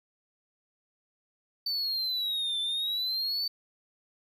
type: exponential two-way sweep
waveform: triangle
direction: down then up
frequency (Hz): 4565 to 3520 to 4565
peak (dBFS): -27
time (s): 1.66-3.48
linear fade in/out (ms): 5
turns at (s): 2.6
effects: none